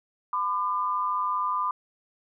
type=tone pair together; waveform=sine; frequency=1008.5 / 1201 Hz; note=B5 / D6; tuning=+36 / +38 cents; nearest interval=minor third; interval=302 cents; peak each=-27 dBFS; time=0.33-1.71 s; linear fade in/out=2 ms; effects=none